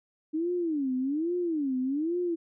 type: tone with vibrato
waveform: sine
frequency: 301.6 Hz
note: D4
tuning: 46 cents sharp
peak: -26 dBFS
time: 0.33-2.36 s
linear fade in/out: 20 ms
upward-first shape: sine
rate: 1.2 Hz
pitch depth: 290 cents each way
effects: none